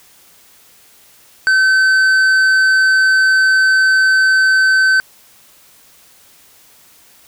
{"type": "tone with tanh clipping", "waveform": "sine", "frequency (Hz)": 1534, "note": "G6", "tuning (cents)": -38, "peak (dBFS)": -10, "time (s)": [1.47, 5], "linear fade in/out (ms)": 0, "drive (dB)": 8, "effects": ["white hiss -47 dBFS RMS until 7.27 s"]}